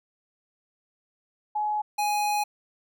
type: tone pair in turn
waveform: sine / square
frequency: 844 / 832.4 Hz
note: G#5 / G#5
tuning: +28 / +4 cents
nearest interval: unison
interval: 24 cents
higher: first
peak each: -24 dBFS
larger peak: neither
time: 1.55-1.82 / 1.98-2.44 s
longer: second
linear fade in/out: 10 ms
effects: none